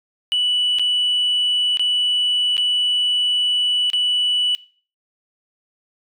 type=tone with dropouts; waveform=sine; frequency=2960 Hz; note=F#7; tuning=in tune; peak=-14 dBFS; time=0.32-4.55 s; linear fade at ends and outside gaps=0 ms; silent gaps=0.786-0.795 / 1.772-1.795 / 2.568-2.579 / 3.901-3.933 s; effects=noise-tail reverb RT60 0.4 s tail -20 dB re dry + tanh soft clip ceiling -13 dBFS